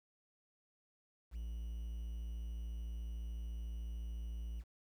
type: tone with quantisation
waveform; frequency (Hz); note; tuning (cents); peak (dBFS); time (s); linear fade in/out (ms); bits
triangle; 56.9; A#1; -41; -38; 1.31-4.64; 50; 11
effects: none